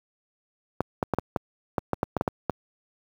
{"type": "clicks", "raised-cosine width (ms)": 1, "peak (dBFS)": -9, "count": 12, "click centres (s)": [0.806, 1.028, 1.137, 1.186, 1.362, 1.782, 1.933, 2.031, 2.167, 2.211, 2.278, 2.497], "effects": ["high-pass 80 Hz 12 dB/octave", "8-bit"]}